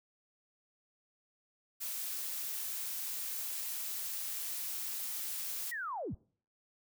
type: noise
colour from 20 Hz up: blue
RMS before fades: -39 dBFS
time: 1.8-5.72 s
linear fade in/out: 20 ms
type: linear sweep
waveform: sine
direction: down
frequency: 1975.5 to 33.88 Hz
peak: -36 dBFS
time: 5.71-6.15 s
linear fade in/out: 10 ms
effects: noise-tail reverb RT60 0.5 s tail -24 dB re dry